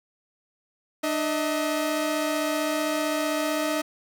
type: tone pair together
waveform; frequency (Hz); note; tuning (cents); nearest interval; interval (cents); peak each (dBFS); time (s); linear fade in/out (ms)
sawtooth; 300.2 / 636; D4 / D#5; +38 / +38; octave + minor second; 1300; -23; 1.03-3.82; 10
effects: none